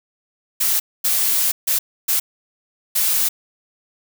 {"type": "noise bursts at uneven times", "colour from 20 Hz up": "blue", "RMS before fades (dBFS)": -18, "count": 5, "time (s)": [[0.6, 0.8], [1.04, 1.52], [1.67, 1.79], [2.08, 2.2], [2.95, 3.29]], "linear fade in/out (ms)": 10, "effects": []}